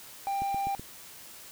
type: tone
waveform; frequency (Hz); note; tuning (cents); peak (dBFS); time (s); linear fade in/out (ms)
triangle; 792; G5; +18; -26; 0.27-0.75; 0
type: click train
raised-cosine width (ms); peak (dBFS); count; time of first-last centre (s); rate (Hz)
3; -27; 4; 0.42-0.795; 7.99
effects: white hiss -48 dBFS RMS until 1.51 s